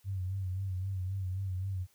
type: tone with vibrato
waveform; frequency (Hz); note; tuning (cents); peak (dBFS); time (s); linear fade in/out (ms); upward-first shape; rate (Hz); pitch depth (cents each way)
sine; 94.5; F#2; +37; -32; 0.04-1.87; 50; sine; 3.8; 61
effects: white hiss -68 dBFS RMS until 1.94 s